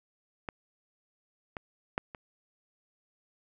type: clicks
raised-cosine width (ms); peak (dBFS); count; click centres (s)
0.5; -20 / -22 / -14 / -27; 4; 0.488 / 1.568 / 1.979 / 2.148
effects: none